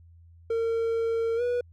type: tone with pitch glide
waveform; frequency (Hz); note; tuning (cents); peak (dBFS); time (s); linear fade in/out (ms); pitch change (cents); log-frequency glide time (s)
triangle; 456.9 to 486.9; A#4 to B4; -35 to -25; -22; 0.5-1.61; 5; +110; 1.36-1.42
effects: added 84 Hz sine -50 dBFS peak until 1.72 s